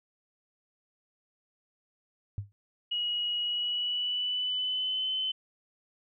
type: tone with exponential decay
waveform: sine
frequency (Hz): 101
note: G#2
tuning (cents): -48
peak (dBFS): -27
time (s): 2.38-2.52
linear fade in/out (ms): 0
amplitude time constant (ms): 29
type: tone with pitch glide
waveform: sine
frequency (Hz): 2903 to 3049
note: F#7 to G7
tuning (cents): -34 to -49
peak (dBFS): -28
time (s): 2.91-5.32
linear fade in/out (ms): 10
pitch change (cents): +85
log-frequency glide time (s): 3.41-5.1
effects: none